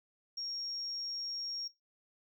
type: tone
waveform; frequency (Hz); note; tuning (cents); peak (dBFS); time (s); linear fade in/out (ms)
triangle; 5570; F8; -5; -33; 0.37-1.68; 10
effects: noise-tail reverb RT60 0.2 s tail -23 dB re dry + tanh soft clip ceiling -35 dBFS